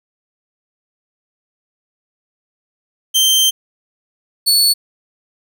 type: tone pair in turn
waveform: sawtooth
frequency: 3134 / 4432 Hz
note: G7 / C#8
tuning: -1 / -1 cents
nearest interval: tritone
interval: 600 cents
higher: second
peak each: -7 dBFS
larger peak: neither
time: 3.14-3.51 / 4.46-4.74 s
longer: first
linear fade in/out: 20 ms
effects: none